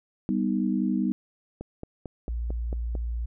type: chord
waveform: sine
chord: G augmented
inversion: none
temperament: equal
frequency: 196 / 246.9 / 311.1 Hz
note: G3 / B3 / D#4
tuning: 0 / 0 / 0 cents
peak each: -26 / -27 / -29 dBFS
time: 0.29-1.12 s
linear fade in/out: 0 ms
type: click train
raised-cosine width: 2 ms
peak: -22 dBFS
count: 7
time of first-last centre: 1.61-2.952 s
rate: 4.47 Hz
type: tone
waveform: sine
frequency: 58.27 Hz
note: A#1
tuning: in tune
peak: -27 dBFS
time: 2.28-3.26 s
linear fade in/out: 10 ms
effects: none